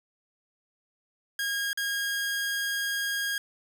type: tone with dropouts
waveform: sawtooth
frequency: 1630 Hz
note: G#6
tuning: 33 cents flat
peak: -24 dBFS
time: 1.39-3.38 s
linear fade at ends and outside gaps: 2 ms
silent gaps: 1.731-1.774 s
effects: none

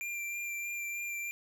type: tone with vibrato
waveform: square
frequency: 2374 Hz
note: D7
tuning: 18 cents sharp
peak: -36 dBFS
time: 0.01-1.31 s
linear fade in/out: 0 ms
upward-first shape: sine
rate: 3.2 Hz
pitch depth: 15 cents each way
effects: none

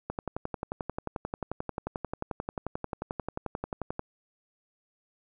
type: click train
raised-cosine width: 1 ms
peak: -18 dBFS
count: 45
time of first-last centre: 0.1-3.994 s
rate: 11.3 Hz
effects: none

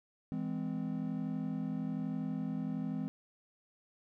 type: chord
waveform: triangle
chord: E augmented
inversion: none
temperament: just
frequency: 164.81 / 206 / 257.5 Hz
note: E3 / G#3 / B#3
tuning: 0 / -14 / -28 cents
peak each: -37 / -37 / -36 dBFS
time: 0.32-3.08 s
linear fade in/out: 0 ms
effects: none

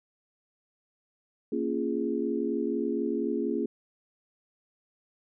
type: chord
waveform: sine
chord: Bb minor seventh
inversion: none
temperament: equal with one note detuned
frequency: 233.1 / 277.2 / 344 / 415.3 Hz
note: Bb3 / Db4 / F4 / Ab4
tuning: 0 / 0 / -26 / 0 cents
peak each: -32 dBFS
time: 1.52-3.66 s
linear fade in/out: 5 ms
effects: none

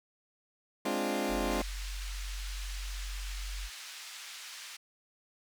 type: chord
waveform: 20% pulse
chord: D half-diminished seventh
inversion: second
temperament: equal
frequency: 207.7 / 261.6 / 293.7 / 349.2 Hz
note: Ab3 / C4 / D4 / F4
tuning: 0 / 0 / 0 / 0 cents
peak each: -31 dBFS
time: 0.85-1.62 s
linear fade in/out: 5 ms
type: tone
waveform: sine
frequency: 46.25 Hz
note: F#1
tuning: in tune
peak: -36 dBFS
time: 1.28-3.7 s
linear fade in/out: 50 ms
type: band-pass noise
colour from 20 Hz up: white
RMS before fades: -46 dBFS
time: 1.51-4.77 s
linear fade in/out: 10 ms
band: 1400 to 5600 Hz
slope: 12 dB/octave
effects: none

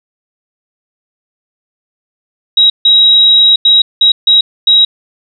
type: tone bursts at uneven times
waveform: sine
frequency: 3832 Hz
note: A#7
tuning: 47 cents sharp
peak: -3 dBFS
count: 6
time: 2.57-2.7 / 2.85-3.56 / 3.65-3.82 / 4.01-4.12 / 4.27-4.41 / 4.67-4.85 s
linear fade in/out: 5 ms
effects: none

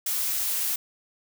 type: noise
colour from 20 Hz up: blue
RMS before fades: -27 dBFS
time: 0.06-0.76 s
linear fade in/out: 5 ms
effects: none

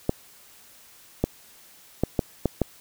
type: clicks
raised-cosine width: 2 ms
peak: -7 dBFS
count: 6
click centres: 0.094 / 1.24 / 2.036 / 2.192 / 2.457 / 2.617 s
effects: white hiss -52 dBFS RMS until 2.8 s

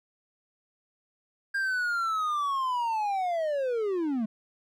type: linear sweep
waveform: triangle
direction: down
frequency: 1610 to 207.6 Hz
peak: -24 dBFS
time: 1.54-4.26 s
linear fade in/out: 10 ms
effects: none

